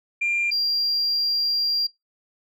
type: tone pair in turn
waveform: sine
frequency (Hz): 2389 / 4763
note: D7 / D8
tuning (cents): +29 / +24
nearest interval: octave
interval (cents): 1195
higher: second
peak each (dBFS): -19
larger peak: neither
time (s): 0.21-0.51 / 0.51-1.87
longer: second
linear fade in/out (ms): 10
effects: noise-tail reverb RT60 0.2 s tail -25 dB re dry + tanh soft clip ceiling -17 dBFS